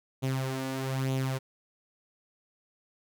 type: tone with flanger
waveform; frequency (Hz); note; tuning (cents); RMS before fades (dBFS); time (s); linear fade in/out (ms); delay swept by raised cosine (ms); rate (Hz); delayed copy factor
sawtooth; 132.5; C3; +22; -31; 0.22-1.39; 20; 0.29 to 3.49; 1.1; +0.6
effects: none